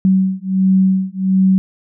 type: beating tone pair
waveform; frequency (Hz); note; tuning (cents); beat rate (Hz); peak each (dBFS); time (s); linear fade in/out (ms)
sine; 188.8 / 190.2; F#3 / F#3; +35 / +48; 1.4; -14; 0.05-1.58; 0
effects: none